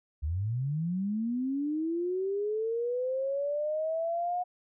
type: linear sweep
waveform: sine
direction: up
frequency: 69.3 to 725 Hz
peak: -28 dBFS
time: 0.22-4.44 s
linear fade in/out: 20 ms
effects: none

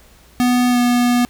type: tone with pitch glide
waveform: square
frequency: 246.9 to 243.5 Hz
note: B3 to B3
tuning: 0 to -24 cents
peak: -13 dBFS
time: 0.4-1.25 s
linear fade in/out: 0 ms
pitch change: -24 cents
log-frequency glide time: 0.7-0.78 s
effects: added 60 Hz sine -48 dBFS peak until 1.29 s + pink hiss -49 dBFS RMS until 1.29 s

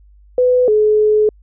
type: tone pair in turn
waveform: sine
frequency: 500 / 426.2 Hz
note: B4 / G#4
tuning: +21 / +45 cents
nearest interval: minor third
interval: 276 cents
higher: first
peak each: -9 / -9 dBFS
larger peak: neither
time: 0.38-0.68 / 0.68-1.29 s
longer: second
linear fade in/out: 2 ms
effects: added 50 Hz sine -43 dBFS peak until 1.42 s

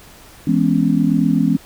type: chord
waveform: sine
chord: C# minor seventh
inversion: first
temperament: just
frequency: 166.31 / 207.9 / 249.5 / 277.2 Hz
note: E3 / G#3 / B3 / C#4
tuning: +16 / +2 / +18 / 0 cents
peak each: -18 dBFS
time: 0.47-1.57 s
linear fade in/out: 5 ms
effects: pink hiss -43 dBFS RMS until 1.65 s

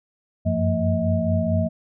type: tone cluster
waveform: sine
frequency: 91.8 / 96.3 / 172 / 227.1 / 636 Hz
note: F#2 / G2 / F3 / A#3 / D#5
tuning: -13 / -30 / -26 / -45 / +38 cents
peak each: -25 dBFS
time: 0.45-1.69 s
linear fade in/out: 20 ms
effects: none

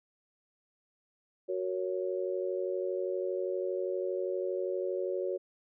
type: chord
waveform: sine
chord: F# major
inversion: none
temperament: just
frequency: 370 / 462.5 / 555 Hz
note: F#4 / A#4 / C#5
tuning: 0 / -14 / +2 cents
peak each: -33 / -38 / -35 dBFS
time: 1.48-5.38 s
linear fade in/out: 20 ms
effects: none

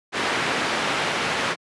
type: low-pass noise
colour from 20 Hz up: white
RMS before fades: -24 dBFS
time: 0.12-1.56 s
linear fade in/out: 50 ms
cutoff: 2300 Hz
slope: 12 dB/octave
effects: high-pass 150 Hz 12 dB/octave + resampled to 24000 Hz

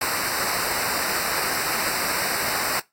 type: noise with comb filter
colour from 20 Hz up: pink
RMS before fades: -25 dBFS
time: 0.01-2.8 s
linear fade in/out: 5 ms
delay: 0.3 ms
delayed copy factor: -1
effects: noise-tail reverb RT60 0.2 s tail -19 dB re dry + AAC 64 kbps

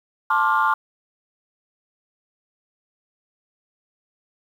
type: chord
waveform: sine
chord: D minor seventh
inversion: second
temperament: just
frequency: 881 / 1057.2 / 1174.7 / 1409.6 Hz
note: A5 / C6 / D6 / F6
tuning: +2 / +18 / 0 / +16 cents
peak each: -21 dBFS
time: 0.3-0.74 s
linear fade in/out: 5 ms
effects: tanh soft clip ceiling -9 dBFS + 8-bit

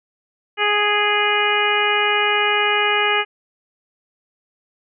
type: harmonic tone with a mistuned harmonic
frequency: 415.7 Hz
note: G#4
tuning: 2 cents sharp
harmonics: 1 / 2 / 3 / 4 / 5 / 6 / 7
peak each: -23 / -23 / -23 / -23 / -23 / -23 / -23 dBFS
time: 0.57-3.25 s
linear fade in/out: 50 ms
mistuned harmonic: 6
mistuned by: -28 cents
effects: none

